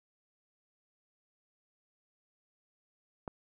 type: click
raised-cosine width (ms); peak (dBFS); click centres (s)
1; -24; 3.278
effects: none